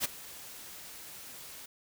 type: noise with ADSR envelope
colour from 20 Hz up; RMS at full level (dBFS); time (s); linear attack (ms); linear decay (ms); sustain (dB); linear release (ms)
white; -28; 0-1.66; 47; 13; -19; 7
effects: none